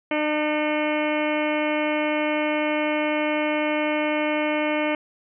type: harmonic tone with a mistuned harmonic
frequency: 302 Hz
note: D4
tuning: 48 cents sharp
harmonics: 1 / 2 / 3 / 4 / 5 / 6 / 7 / 8 / 9 / 10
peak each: -25 / -25 / -31 / -35 / -36 / -36 / -30 / -35 / -38 / -38 dBFS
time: 0.11-4.95 s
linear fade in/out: 2 ms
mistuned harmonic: 7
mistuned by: +50 cents
effects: none